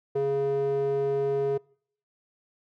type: tone with band-pass filter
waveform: square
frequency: 138.59 Hz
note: C#3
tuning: in tune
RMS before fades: -26 dBFS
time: 0.15-1.58 s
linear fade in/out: 10 ms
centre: 470 Hz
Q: 8
effects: noise-tail reverb RT60 0.6 s tail -26 dB re dry